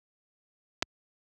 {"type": "clicks", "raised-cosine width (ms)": 0.2, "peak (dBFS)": -10, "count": 2, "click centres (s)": [0.824, 0.827], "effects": ["high-pass 60 Hz 12 dB/octave"]}